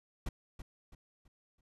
brown noise with echo, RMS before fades -35 dBFS, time 0.26-0.29 s, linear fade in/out 5 ms, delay 330 ms, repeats 4, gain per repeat -9 dB, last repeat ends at 1.61 s, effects resampled to 32000 Hz

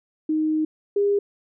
sine tone pair in turn, 311.1 / 404.9 Hz, D#4 / G#4, 0 / -44 cents, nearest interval perfect fourth, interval 456 cents, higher second, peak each -19 / -17 dBFS, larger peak second, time 0.29-0.65 / 0.96-1.19 s, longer first, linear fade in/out 5 ms, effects none

